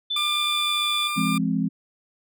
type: tone with pitch glide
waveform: sine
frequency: 3520 to 3484 Hz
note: A7 to A7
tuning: 0 to -18 cents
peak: -23 dBFS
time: 0.1-1.08 s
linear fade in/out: 10 ms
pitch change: -18 cents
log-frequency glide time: 0.42-0.87 s
type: tone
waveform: 20% pulse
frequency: 1196 Hz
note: D6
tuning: 31 cents sharp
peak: -20 dBFS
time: 0.16-1.38 s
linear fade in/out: 5 ms
type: chord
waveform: sine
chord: F minor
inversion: none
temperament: equal with one note detuned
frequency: 170.72 / 207.7 / 261.6 Hz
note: F3 / Ab3 / C4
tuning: -39 / 0 / 0 cents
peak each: -25 dBFS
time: 1.16-1.69 s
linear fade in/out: 20 ms
effects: none